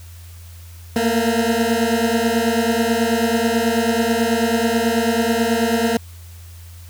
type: beating tone pair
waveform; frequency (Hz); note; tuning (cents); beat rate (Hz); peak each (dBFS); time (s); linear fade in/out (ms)
20% pulse; 225.6 / 234.8; A3 / A#3; +44 / +13; 9.2; -14; 0.96-5.97; 2
effects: added 85 Hz sine -36 dBFS peak until 6.89 s + white hiss -47 dBFS RMS until 6.89 s